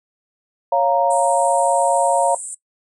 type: chord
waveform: sine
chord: Bb minor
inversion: first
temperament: equal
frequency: 554.4 / 698.5 / 932.3 Hz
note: Db5 / F5 / Bb5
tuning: 0 / 0 / 0 cents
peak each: -18 dBFS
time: 0.72-2.35 s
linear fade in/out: 5 ms
type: band-pass noise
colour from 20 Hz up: white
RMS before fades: -31 dBFS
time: 1.1-2.55 s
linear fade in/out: 10 ms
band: 7700 to 9300 Hz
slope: 96 dB/octave
effects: noise-tail reverb RT60 0.1 s tail -18 dB re dry